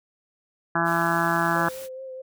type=harmonic tone; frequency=168.2 Hz; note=E3; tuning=35 cents sharp; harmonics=1 / 2 / 4 / 5 / 6 / 7 / 8 / 9 / 10; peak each=-29 / -29 / -29 / -29 / -29 / -29 / -29 / -29 / -29 dBFS; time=0.75-1.69 s; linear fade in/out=5 ms
type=noise; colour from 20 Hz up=white; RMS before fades=-42 dBFS; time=0.84-1.89 s; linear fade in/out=50 ms
type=tone with vibrato; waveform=sine; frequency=523.3 Hz; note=C5; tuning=in tune; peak=-34 dBFS; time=1.55-2.22 s; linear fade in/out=10 ms; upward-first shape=sine; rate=4.7 Hz; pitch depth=25 cents each way
effects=none